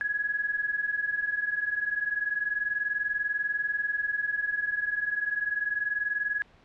sine tone pair together, 1661.2 / 1681.5 Hz, G#6 / G#6, 0 / +21 cents, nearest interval unison, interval 21 cents, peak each -31 / -28 dBFS, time 0.01-6.42 s, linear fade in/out 0 ms, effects pink hiss -58 dBFS RMS until 6.64 s + low-pass 3000 Hz 12 dB/octave

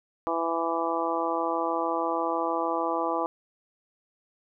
harmonic tone, 166.3 Hz, E3, 16 cents sharp, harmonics 2 / 3 / 4 / 5 / 6 / 7, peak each -32 / -32 / -32 / -32 / -32 / -32 dBFS, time 0.27-3.26 s, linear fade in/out 0 ms, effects none

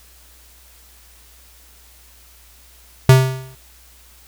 square tone with exponential decay, 130.81 Hz, C3, in tune, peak -4 dBFS, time 3.09-3.55 s, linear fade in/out 2 ms, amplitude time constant 100 ms, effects added 60 Hz sine -49 dBFS peak until 4.27 s + white hiss -49 dBFS RMS until 4.27 s

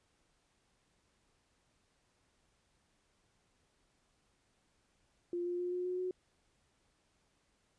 sine tone with pitch steps, 349.2 / 352.6 / 356.1 / 359.6 / 363.2 / 366.8 Hz, F4 / F4 / F4 / F#4 / F#4 / F#4, 0 / +17 / +34 / -49 / -32 / -15 cents, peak -34 dBFS, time 5.33-6.11 s, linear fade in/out 2 ms, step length 130 ms, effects pink hiss -75 dBFS RMS until 7.78 s + resampled to 22050 Hz

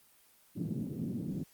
white band-pass noise, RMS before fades -37 dBFS, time 0.55-1.44 s, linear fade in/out 20 ms, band 130 to 250 Hz, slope 24 dB/octave, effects white hiss -64 dBFS RMS until 1.53 s + Opus 24 kbps

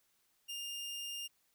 sawtooth tone, 2810 Hz, F7, 10 cents sharp, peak -37 dBFS, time 0.48-1.28 s, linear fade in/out 20 ms, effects white hiss -75 dBFS RMS until 1.54 s

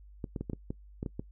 clicks, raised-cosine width 3 ms, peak -22 dBFS, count 9, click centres 0.242 / 0.362 / 0.41 / 0.498 / 0.533 / 0.705 / 1.029 / 1.062 / 1.195 s, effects noise-tail reverb RT60 0.1 s tail -22 dB re dry + added 50 Hz sine -50 dBFS peak until 1.31 s

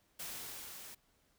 white noise with level ramp, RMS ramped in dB -43 to -51 dBFS, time 0.19-0.95 s, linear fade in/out 10 ms, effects pink hiss -73 dBFS RMS until 1.38 s

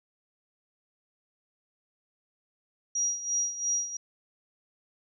sine tone with tremolo, 5740 Hz, F8, 47 cents sharp, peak -24 dBFS, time 2.95-3.97 s, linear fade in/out 5 ms, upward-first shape sine, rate 2.9 Hz, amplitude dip 75%, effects none

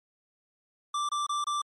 square tone bursts, 1174.7 Hz, D6, in tune, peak -28 dBFS, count 4, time 0.94-1.618 s, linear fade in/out 5 ms, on 150 ms, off 26 ms, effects low-pass 9000 Hz 12 dB/octave + MP3 48 kbps

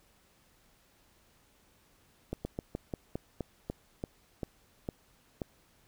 slowing click train, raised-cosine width 2 ms, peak -21 dBFS, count 12, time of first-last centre 2.33-5.418 s, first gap 120 ms, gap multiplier 1.16, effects pink hiss -66 dBFS RMS until 5.87 s

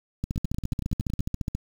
two click trains, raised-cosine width 5 ms, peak -15 / -19 dBFS, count 20 / 10, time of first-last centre 0.24-1.55 / 0.36-1.193 s, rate 14.5 / 10.8 Hz, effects 7-bit

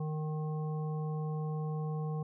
harmonic tone, 154.3 Hz, D#3, 14 cents flat, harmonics 1 / 3 / 5 / 7, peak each -33 / -43 / -47 / -50 dBFS, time 0-2.23 s, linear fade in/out 5 ms, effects none

